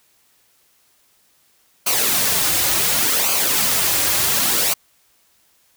white noise with flanger, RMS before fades -18 dBFS, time 1.86-4.74 s, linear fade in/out 10 ms, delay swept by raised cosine 0.55 to 4.65 ms, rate 0.69 Hz, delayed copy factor -0.6, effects white hiss -59 dBFS RMS until 5.76 s

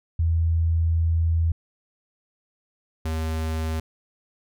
sine / square tone pair in turn, 82.41 / 79.74 Hz, E2 / D#2, 0 / +43 cents, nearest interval minor second, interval 57 cents, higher first, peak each -18 / -25 dBFS, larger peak first, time 0.19-1.52 / 3.05-3.8 s, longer first, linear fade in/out 5 ms, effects none

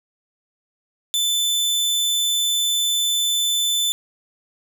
sawtooth tone, 3520 Hz, A7, in tune, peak -15 dBFS, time 1.14-3.92 s, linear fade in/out 0 ms, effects none

